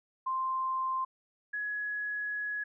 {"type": "tone pair in turn", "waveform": "sine", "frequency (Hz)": [1046.5, 1681.5], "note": ["C6", "G#6"], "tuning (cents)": [0, 21], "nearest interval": "minor sixth", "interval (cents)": 821, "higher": "second", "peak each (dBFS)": [-29, -32], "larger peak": "first", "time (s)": [[0.26, 1.05], [1.53, 2.64]], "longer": "second", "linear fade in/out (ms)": 10, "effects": []}